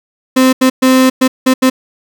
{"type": "tone bursts at uneven times", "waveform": "35% pulse", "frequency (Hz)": 259.4, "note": "C4", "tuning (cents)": -15, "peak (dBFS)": -4, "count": 6, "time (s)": [[0.36, 0.53], [0.61, 0.7], [0.82, 1.1], [1.21, 1.28], [1.46, 1.54], [1.62, 1.7]], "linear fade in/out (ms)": 10, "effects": []}